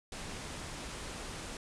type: low-pass noise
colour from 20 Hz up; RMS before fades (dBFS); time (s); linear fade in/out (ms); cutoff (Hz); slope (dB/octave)
pink; -43; 0.12-1.57; 2; 10000; 48
effects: none